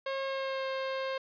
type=tone with pitch glide; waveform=sawtooth; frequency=540 to 531.6 Hz; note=C#5 to C5; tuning=-45 to +27 cents; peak=-28 dBFS; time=0.06-1.18 s; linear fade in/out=5 ms; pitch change=-28 cents; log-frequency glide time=0.26-0.67 s; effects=resampled to 11025 Hz + 10-bit